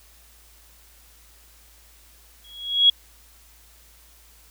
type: tone with exponential growth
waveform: sine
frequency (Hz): 3322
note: G#7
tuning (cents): 0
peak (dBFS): -9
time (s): 2.44-2.9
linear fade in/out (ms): 5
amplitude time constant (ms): 100
effects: added 56 Hz sine -54 dBFS peak until 4.5 s + white hiss -54 dBFS RMS until 4.5 s